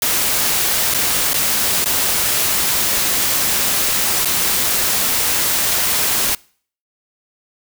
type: noise with dropouts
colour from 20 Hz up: white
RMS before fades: -17 dBFS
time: 0.02-6.35 s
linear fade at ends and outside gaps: 2 ms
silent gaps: 0.94-0.945 / 1.334-1.341 / 1.844-1.858 / 4.249-4.255 s
effects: noise-tail reverb RT60 0.5 s tail -25 dB re dry